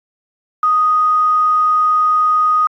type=tone with quantisation; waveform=sine; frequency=1244.5 Hz; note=D#6; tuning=in tune; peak=-10 dBFS; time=0.63-2.67 s; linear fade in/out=2 ms; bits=5; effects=low-pass 3000 Hz 12 dB/octave + AAC 64 kbps